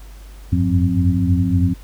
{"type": "tone cluster", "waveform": "sine", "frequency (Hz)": [87.9, 91.6, 100.4, 177.4, 263.8], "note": ["F2", "F#2", "G2", "F3", "C4"], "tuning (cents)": [12, -17, 42, 27, 14], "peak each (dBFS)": -20, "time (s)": [0.52, 1.74], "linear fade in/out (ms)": 10, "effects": ["added 49 Hz sine -35 dBFS peak until 1.83 s", "pink hiss -48 dBFS RMS until 1.83 s"]}